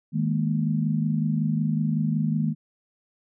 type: chord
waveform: sine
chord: D# suspended fourth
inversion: none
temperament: equal with one note detuned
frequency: 156.92 / 207.7 / 233.1 Hz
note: D#3 / G#3 / A#3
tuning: +15 / 0 / 0 cents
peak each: -24 / -27 / -27 dBFS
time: 0.12-2.55 s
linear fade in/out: 50 ms
effects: none